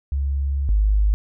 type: tone pair in turn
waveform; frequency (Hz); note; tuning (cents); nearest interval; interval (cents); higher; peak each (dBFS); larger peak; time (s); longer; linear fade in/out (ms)
sine; 69.3 / 51.48; C#2 / G#1; 0 / -15; perfect fourth; 515; first; -19 / -14; second; 0.12-0.69 / 0.69-1.14; first; 0
effects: none